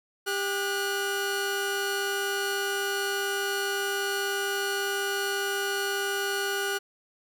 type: tone pair together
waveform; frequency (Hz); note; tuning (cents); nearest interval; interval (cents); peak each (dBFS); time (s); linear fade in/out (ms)
sawtooth; 397.2 / 1457; G4 / F#6; +23 / -27; octave + major seventh; 2250; -26; 0.26-6.79; 20
effects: none